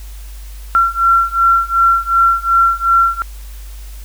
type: beating tone pair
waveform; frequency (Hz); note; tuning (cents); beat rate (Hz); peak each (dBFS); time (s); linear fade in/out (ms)
sine; 1361 / 1363.7; F6 / F6; -45 / -42; 2.7; -13 / -12; 0.75-3.22; 0
effects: added 50 Hz sine -28 dBFS peak until 4.04 s + white hiss -42 dBFS RMS until 4.04 s